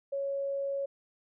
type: tone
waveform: sine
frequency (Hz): 554.4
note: C#5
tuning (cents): 0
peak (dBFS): -30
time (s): 0.12-0.86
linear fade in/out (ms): 10
effects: none